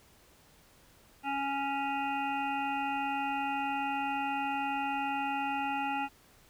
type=harmonic tone; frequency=277.2 Hz; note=C#4; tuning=in tune; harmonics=1 / 3 / 5 / 7 / 9 / 10; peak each=-38 / -32 / -40 / -46 / -41 / -43 dBFS; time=1.23-6.09 s; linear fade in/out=50 ms; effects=pink hiss -61 dBFS RMS until 6.49 s